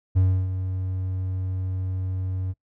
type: tone with ADSR envelope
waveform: triangle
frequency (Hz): 93.4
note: F#2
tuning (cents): +17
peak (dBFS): -13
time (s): 0.15-2.54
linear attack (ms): 22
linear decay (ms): 300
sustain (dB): -10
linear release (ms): 35
effects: noise-tail reverb RT60 0.1 s tail -21 dB re dry